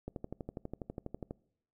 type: click train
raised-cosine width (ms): 2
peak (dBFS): -26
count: 16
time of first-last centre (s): 0.08-1.31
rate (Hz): 12.2
effects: noise-tail reverb RT60 0.7 s tail -23 dB re dry